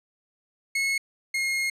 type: tone pair in turn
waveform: 40% pulse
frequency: 2182 / 2146 Hz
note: C#7 / C7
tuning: -28 / +43 cents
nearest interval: unison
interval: 29 cents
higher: first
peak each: -22 / -23 dBFS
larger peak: first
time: 0.75-0.98 / 1.34-1.7 s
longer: second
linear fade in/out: 5 ms
effects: low-pass 10000 Hz 12 dB/octave